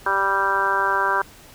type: harmonic tone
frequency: 195.7 Hz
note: G3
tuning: 3 cents flat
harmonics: 2 / 3 / 4 / 5 / 6 / 7 / 8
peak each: -29 / -31 / -30 / -22 / -26 / -26 / -23 dBFS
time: 0.06-1.22 s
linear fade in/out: 5 ms
effects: pink hiss -46 dBFS RMS until 1.54 s